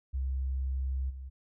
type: tone with level steps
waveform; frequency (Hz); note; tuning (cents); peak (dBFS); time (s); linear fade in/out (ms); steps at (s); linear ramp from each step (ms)
sine; 66; C2; +16; -29 / -39; 0.13-1.3; 20; 1.09; 20
effects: none